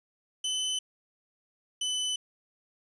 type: tone pair in turn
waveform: sawtooth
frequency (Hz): 3028 / 3009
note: F#7 / F#7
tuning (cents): +39 / +28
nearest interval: unison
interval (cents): 11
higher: first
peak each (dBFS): -25 / -25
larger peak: neither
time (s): 0.44-0.79 / 1.81-2.16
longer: neither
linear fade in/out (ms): 5
effects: resampled to 22050 Hz + 10-bit